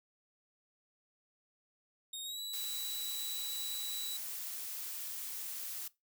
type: tone with pitch glide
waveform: sawtooth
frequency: 3716 to 3930 Hz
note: A#7 to B7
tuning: -6 to -9 cents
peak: -37 dBFS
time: 2.13-4.17 s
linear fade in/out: 5 ms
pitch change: +97 cents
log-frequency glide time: 2.23-2.4 s
type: noise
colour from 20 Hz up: blue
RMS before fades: -42 dBFS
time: 2.53-5.88 s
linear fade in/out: 5 ms
effects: noise-tail reverb RT60 0.2 s tail -20 dB re dry